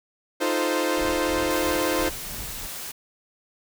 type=chord; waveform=sawtooth; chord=F dominant seventh; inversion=third; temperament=equal with one note detuned; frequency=311.1 / 349.2 / 440 / 520.5 Hz; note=Eb4 / F4 / A4 / C5; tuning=0 / 0 / 0 / -9 cents; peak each=-23 / -24 / -28 / -22 dBFS; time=0.4-2.1 s; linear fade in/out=20 ms
type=noise with tremolo; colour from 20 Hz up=brown; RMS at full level=-35 dBFS; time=0.97-2.67 s; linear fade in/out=10 ms; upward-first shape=sine; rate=3 Hz; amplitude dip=70%
type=noise; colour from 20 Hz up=white; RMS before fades=-35 dBFS; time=1.5-2.92 s; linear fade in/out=10 ms
effects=none